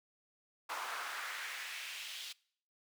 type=noise with high-pass filter sweep; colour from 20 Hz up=brown; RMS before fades=-43 dBFS; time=0.69-2.33 s; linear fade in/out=10 ms; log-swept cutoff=1000 to 3500 Hz; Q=1.9; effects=noise-tail reverb RT60 0.6 s tail -24 dB re dry + high-pass 400 Hz 12 dB/octave